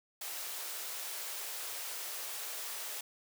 white high-pass noise, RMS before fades -41 dBFS, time 0.21-3.01 s, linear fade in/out 5 ms, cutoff 410 Hz, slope 24 dB/octave, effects none

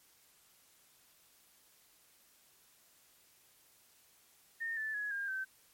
sine tone with pitch steps, 1828 / 1752.5 / 1680.2 / 1610.8 / 1544.3 Hz, A#6 / A6 / G#6 / G6 / G6, -34 / -7 / +20 / +47 / -26 cents, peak -35 dBFS, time 4.6-5.45 s, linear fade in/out 20 ms, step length 170 ms, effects white hiss -66 dBFS RMS until 5.73 s + MP3 64 kbps

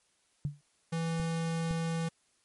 sine tone with exponential decay, 145.2 Hz, D3, 19 cents flat, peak -26 dBFS, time 0.45-0.61 s, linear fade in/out 0 ms, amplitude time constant 34 ms
square tone, 164.81 Hz, E3, in tune, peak -31 dBFS, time 0.92-2.09 s, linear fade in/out 10 ms
clicks, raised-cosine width 5 ms, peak -26 dBFS, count 2, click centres 1.199 / 1.71 s
effects white hiss -71 dBFS RMS until 2.44 s + MP3 48 kbps

